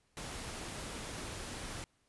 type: noise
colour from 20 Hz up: pink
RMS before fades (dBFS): -43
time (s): 0.17-1.84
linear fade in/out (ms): 0
effects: pink hiss -74 dBFS RMS until 2.08 s + resampled to 24000 Hz